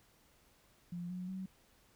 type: tone with pitch steps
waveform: sine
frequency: 174.61 / 181.5 / 188.66 Hz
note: F3 / F#3 / F#3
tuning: 0 / -33 / +34 cents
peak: -39 dBFS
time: 0.92-1.46 s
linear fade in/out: 5 ms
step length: 180 ms
effects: pink hiss -68 dBFS RMS until 1.95 s